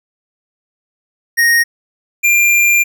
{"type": "tone pair in turn", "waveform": "square", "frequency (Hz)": [1864.7, 2388], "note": ["A#6", "D7"], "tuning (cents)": [0, 28], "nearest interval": "major third", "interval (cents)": 428, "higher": "second", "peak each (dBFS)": -9, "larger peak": "neither", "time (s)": [[1.37, 1.64], [2.23, 2.84]], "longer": "second", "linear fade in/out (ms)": 20, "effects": []}